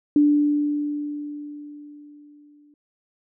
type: tone with exponential decay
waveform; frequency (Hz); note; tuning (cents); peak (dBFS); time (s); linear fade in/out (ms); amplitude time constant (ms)
sine; 293.7; D4; 0; -12; 0.16-2.74; 2; 560
effects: none